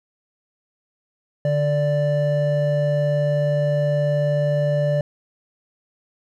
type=tone pair together; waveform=triangle; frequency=146.83 / 586.9 Hz; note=D3 / D5; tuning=0 / -1 cents; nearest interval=2 octaves; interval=2399 cents; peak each=-18 dBFS; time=1.45-5.01 s; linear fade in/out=2 ms; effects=none